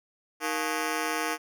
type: ring-modulated tone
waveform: 10% pulse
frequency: 392 Hz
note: G4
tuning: in tune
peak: -16 dBFS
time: 0.4-1.38 s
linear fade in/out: 50 ms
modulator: 78 Hz
effects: none